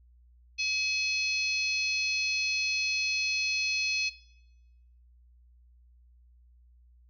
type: harmonic tone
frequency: 850 Hz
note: G#5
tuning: 40 cents sharp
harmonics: 3 / 4 / 5 / 6 / 7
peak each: -29 / -40 / -34 / -41 / -39 dBFS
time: 0.58-4.1 s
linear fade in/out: 20 ms
effects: noise-tail reverb RT60 1.0 s tail -20 dB re dry + added 60 Hz sine -56 dBFS peak until 7.09 s